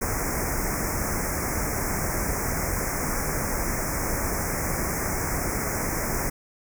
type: band-stop noise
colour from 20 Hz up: pink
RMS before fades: -27 dBFS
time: 0.01-6.3 s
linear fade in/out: 10 ms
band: 2300 to 5300 Hz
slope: 96 dB/octave
effects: none